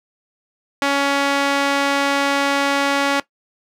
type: tone with band-pass filter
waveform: sawtooth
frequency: 280 Hz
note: C#4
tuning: 18 cents sharp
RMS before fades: -18 dBFS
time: 0.82-3.2 s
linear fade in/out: 2 ms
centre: 1800 Hz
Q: 0.52
effects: noise-tail reverb RT60 0.1 s tail -18 dB re dry